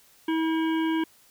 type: harmonic tone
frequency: 322.2 Hz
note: E4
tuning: 39 cents flat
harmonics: 1 / 3 / 5 / 7 / 9 / 10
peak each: -23 / -33 / -37 / -40 / -42 / -43 dBFS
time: 0.28-1.04 s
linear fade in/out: 5 ms
effects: white hiss -58 dBFS RMS until 1.3 s